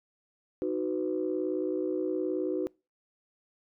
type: chord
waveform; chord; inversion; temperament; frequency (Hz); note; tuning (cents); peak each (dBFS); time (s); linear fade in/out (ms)
sine; B major; first; equal with one note detuned; 311.1 / 370 / 500.8; D#4 / F#4 / B4; 0 / 0 / +24; -32 / -30 / -34; 0.62-2.67; 0
effects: noise-tail reverb RT60 0.3 s tail -26 dB re dry + tanh soft clip ceiling -19 dBFS